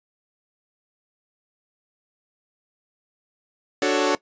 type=chord; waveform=sawtooth; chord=D major seventh; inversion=none; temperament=equal; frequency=293.7 / 370 / 440 / 554.4 Hz; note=D4 / F#4 / A4 / C#5; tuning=0 / 0 / 0 / 0 cents; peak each=-20 dBFS; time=3.82-4.15 s; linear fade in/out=2 ms; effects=noise-tail reverb RT60 0.1 s tail -19 dB re dry + resampled to 16000 Hz